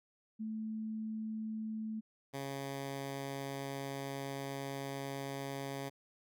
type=tone pair in turn; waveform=sine / 10% pulse; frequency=218.7 / 137.77 Hz; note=A3 / C#3; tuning=-10 / -10 cents; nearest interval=minor sixth; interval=800 cents; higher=first; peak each=-37 / -31 dBFS; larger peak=second; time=0.39-2.01 / 2.33-5.9 s; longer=second; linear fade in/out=20 ms; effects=none